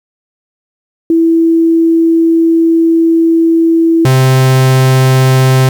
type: tone pair in turn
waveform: sine / 45% pulse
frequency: 329.6 / 130.8 Hz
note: E4 / C3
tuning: 0 / 0 cents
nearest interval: octave + major third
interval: 1600 cents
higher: first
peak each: -5 dBFS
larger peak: neither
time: 1.1-4.05 / 4.05-5.69 s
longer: first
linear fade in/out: 2 ms
effects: 7-bit